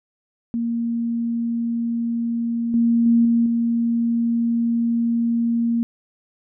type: tone with level steps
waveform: sine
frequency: 233.1 Hz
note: A#3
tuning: in tune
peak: -20 / -14 / -12 / -14 / -17 dBFS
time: 0.54-5.83 s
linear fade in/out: 0 ms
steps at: 2.74 / 3.06 / 3.25 / 3.46 s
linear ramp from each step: 2 ms
effects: none